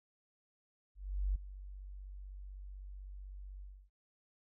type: tone with ADSR envelope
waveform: sine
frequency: 47.96 Hz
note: G1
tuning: 37 cents flat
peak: -29 dBFS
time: 0.95-3.9 s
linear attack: 400 ms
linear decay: 12 ms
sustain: -16 dB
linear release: 290 ms
effects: none